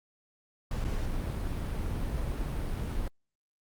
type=noise with dropouts; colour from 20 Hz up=brown; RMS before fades=-32 dBFS; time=0.71-3.08 s; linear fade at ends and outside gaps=2 ms; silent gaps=0.843-0.848 s; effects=Opus 48 kbps